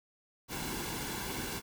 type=noise with comb filter; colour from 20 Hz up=pink; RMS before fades=-38 dBFS; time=0.48-1.62 s; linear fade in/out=50 ms; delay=1.6 ms; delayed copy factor=-0.55; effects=none